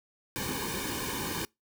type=noise with comb filter; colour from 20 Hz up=pink; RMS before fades=-34 dBFS; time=0.36-1.45 s; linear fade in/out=0 ms; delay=1.5 ms; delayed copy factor=-0.9; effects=noise-tail reverb RT60 0.2 s tail -25 dB re dry